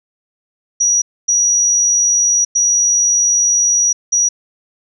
sine tone bursts at uneven times, 5800 Hz, F#8, 35 cents flat, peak -10 dBFS, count 4, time 0.8-1.02 / 1.28-2.45 / 2.55-3.93 / 4.12-4.29 s, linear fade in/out 10 ms, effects none

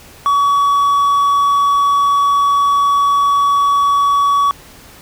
triangle tone, 1132 Hz, C#6, 36 cents sharp, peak -8 dBFS, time 0.26-4.51 s, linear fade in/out 0 ms, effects pink hiss -40 dBFS RMS until 5.01 s

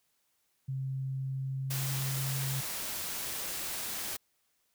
sine tone with pitch glide, 133.3 to 134.46 Hz, C3 to C3, +33 to +48 cents, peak -32 dBFS, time 0.68-2.61 s, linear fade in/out 10 ms, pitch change +15 cents, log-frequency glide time 1.13-2.46 s
white noise, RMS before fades -37 dBFS, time 1.7-4.17 s, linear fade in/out 10 ms
effects white hiss -75 dBFS RMS until 4.74 s

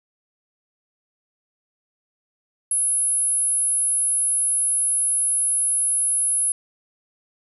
sine tone, 10590 Hz, E9, 7 cents sharp, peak -18 dBFS, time 2.71-6.52 s, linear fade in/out 2 ms, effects none

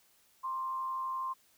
sine tone with frequency modulation, 1052 Hz, C6, 9 cents sharp, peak -33 dBFS, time 0.43-1.34 s, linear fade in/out 20 ms, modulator 108 Hz, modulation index 0.31, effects white hiss -67 dBFS RMS until 1.57 s

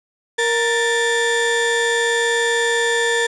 35% pulse tone pair together, 466.9 / 1767 Hz, A#4 / A6, +3 / +7 cents, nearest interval octave + major seventh, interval 2304 cents, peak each -17 dBFS, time 0.38-3.27 s, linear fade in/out 10 ms, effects resampled to 22050 Hz + 8-bit

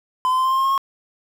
triangle tone with pitch steps, 1019 / 1028.5 / 1038 / 1047.6 / 1057.4 / 1067.2 / 1077.1 / 1087.1 Hz, C6 / C6 / C6 / C6 / C6 / C6 / C6 / C#6, -46 / -30 / -14 / +2 / +18 / +34 / +50 / -34 cents, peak -14 dBFS, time 0.25-0.778 s, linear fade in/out 0 ms, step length 66 ms, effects 7-bit

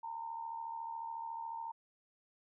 sine tone with amplitude modulation, 916 Hz, A#5, 31 cents flat, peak -37 dBFS, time 0.03-1.72 s, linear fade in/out 10 ms, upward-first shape sine, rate 74 Hz, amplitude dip 60%, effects none

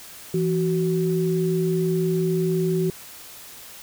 sine tone pair together, 167.41 / 374.2 Hz, E3 / F#4, +27 / +20 cents, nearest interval octave + major second, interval 1393 cents, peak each -22 dBFS, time 0.34-2.9 s, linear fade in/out 2 ms, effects white hiss -42 dBFS RMS until 3.82 s

